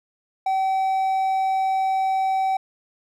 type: tone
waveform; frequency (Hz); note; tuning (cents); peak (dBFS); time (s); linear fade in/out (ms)
triangle; 766; G5; -40; -17; 0.46-2.57; 5
effects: none